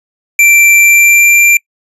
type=tone with pitch glide; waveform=square; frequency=2349 to 2367 Hz; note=D7 to D7; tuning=0 to +13 cents; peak=-4 dBFS; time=0.39-1.57 s; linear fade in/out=2 ms; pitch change=+13 cents; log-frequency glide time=0.77-1.4 s; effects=noise-tail reverb RT60 0.1 s tail -26 dB re dry + resampled to 32000 Hz